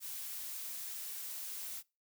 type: noise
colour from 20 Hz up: blue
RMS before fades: -43 dBFS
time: 0-1.83 s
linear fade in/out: 50 ms
effects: noise-tail reverb RT60 0.3 s tail -25 dB re dry